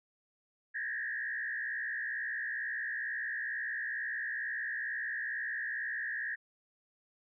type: tone with frequency modulation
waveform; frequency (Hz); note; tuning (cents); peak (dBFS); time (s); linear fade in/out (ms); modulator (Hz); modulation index
sine; 1760; A6; 0; -34; 0.74-6.36; 20; 62.2; 2.1
effects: none